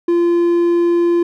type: tone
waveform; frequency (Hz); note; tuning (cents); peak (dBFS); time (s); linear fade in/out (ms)
triangle; 344.3; F4; -25; -9; 0.08-1.23; 5
effects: none